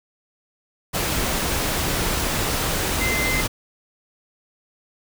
sine tone in noise, 2071 Hz, C7, 18 cents flat, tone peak -23 dBFS, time 3-3.42 s, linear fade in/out 20 ms, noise pink, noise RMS -23 dBFS, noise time 0.93-3.48 s, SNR -3 dB, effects none

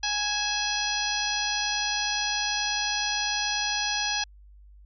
harmonic tone with a mistuned harmonic, 830.6 Hz, G#5, in tune, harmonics 1 / 2 / 3 / 4 / 5 / 6 / 7, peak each -33 / -33 / -33 / -33 / -33 / -33 / -33 dBFS, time 0.03-4.24 s, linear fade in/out 5 ms, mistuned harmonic 3, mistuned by +72 cents, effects added 50 Hz sine -48 dBFS peak until 4.85 s

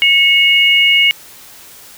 sine tone pair together, 2204 / 2859 Hz, C#7 / F7, -11 / +40 cents, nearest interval perfect fourth, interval 451 cents, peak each -10 dBFS, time 0.02-1.11 s, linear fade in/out 0 ms, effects white hiss -38 dBFS RMS until 1.97 s

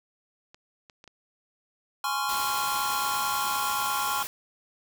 clicks, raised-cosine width 0.2 ms, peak -31 dBFS, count 4, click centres 0.545 / 0.898 / 1.041 / 1.077 s
square chord, Db major seventh, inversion second, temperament just, 831.5 / 1039.4 / 1108.7 / 1385.9 Hz, Ab5 / C6 / Db6 / F6, +2 / -12 / 0 / -14 cents, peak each -33 dBFS, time 2.04-4.23 s, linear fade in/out 2 ms
white noise, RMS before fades -35 dBFS, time 2.29-4.27 s, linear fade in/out 0 ms
effects none

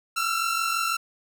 sawtooth tone pair together, 1326 / 1372 Hz, E6 / F6, +10 / -31 cents, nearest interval minor second, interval 59 cents, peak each -23 dBFS, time 0.16-0.97 s, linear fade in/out 10 ms, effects none

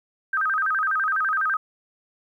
sine tone with vibrato, 1408 Hz, F6, 14 cents sharp, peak -20 dBFS, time 0.33-1.57 s, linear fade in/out 5 ms, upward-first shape square, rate 12 Hz, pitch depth 190 cents each way, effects 10-bit

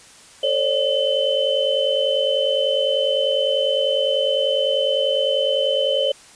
sine tone cluster, 446.6 / 540 / 590 / 3048 Hz, A4 / C#5 / D5 / G7, +26 / -45 / +8 / -49 cents, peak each -28 / -20 / -23 / -22 dBFS, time 0.43-6.12 s, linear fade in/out 5 ms, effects white hiss -46 dBFS RMS until 6.35 s + resampled to 22050 Hz

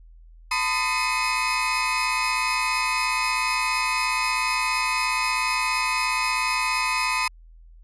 35% pulse tone cluster, 899 / 1014 / 1238 / 2158 / 2533 Hz, A5 / B5 / D#6 / C#7 / D#7, +37 / +45 / -9 / -47 / +30 cents, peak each -30 / -24 / -29 / -29 / -25 dBFS, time 0.51-7.28 s, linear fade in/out 5 ms, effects added 41 Hz sine -45 dBFS peak until 7.83 s + resampled to 22050 Hz

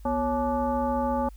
sine tone with frequency modulation, 554 Hz, C#5, 1 cent flat, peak -23 dBFS, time 0.05-1.29 s, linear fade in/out 5 ms, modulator 309 Hz, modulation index 1.5, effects added 50 Hz sine -42 dBFS peak until 1.36 s + white hiss -62 dBFS RMS until 1.36 s

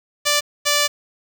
5% pulse tone pair in turn, 587.3 / 585.1 Hz, D5 / D5, 0 / -7 cents, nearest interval unison, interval 7 cents, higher first, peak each -4 dBFS, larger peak neither, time 0.25-0.41 / 0.65-0.88 s, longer second, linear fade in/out 20 ms, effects 7-bit

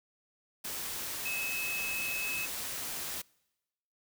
sine tone in noise, 2585 Hz, E7, 34 cents flat, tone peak -33 dBFS, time 1.25-2.46 s, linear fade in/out 10 ms, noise white, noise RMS -38 dBFS, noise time 0.64-3.22 s, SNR +2 dB, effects noise-tail reverb RT60 1.0 s tail -26 dB re dry

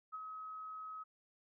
sine tone with ADSR envelope, 1275 Hz, D#6, 42 cents sharp, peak -40 dBFS, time 0.12-1.04 s, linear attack 25 ms, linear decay 30 ms, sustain -4 dB, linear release 18 ms, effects none

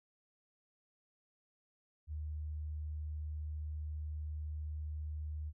sine tone, 76.2 Hz, D#2, 36 cents flat, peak -38 dBFS, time 2.07-5.53 s, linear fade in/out 50 ms, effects none

